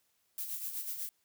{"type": "noise with tremolo", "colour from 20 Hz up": "violet", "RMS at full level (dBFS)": -37, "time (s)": [0.38, 1.09], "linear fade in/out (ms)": 0, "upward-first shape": "sine", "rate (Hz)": 8.1, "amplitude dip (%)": 55, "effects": ["white hiss -75 dBFS RMS until 1.24 s"]}